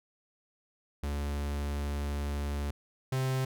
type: tone pair in turn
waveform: 45% pulse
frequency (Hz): 72 / 131.06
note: D2 / C3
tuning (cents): -34 / +3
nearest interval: minor seventh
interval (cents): 1037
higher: second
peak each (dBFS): -31 / -28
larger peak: second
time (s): 1.03-2.71 / 3.12-3.45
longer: first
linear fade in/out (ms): 5
effects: none